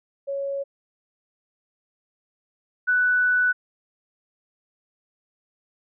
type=tone pair in turn; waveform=sine; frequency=555 / 1487.2 Hz; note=C#5 / F#6; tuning=+2 / +8 cents; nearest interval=octave + perfect fourth; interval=1706 cents; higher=second; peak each=-25 / -17 dBFS; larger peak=second; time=0.27-0.64 / 2.87-3.53 s; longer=second; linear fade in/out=20 ms; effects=none